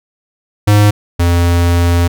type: tone pair in turn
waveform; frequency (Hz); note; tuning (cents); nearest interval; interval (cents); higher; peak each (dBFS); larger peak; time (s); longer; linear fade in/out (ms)
square; 103.83 / 86.35; G#2 / F2; 0 / -19; minor third; 319; first; -6 / -9; first; 0.67-0.91 / 1.19-2.08; second; 10
effects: none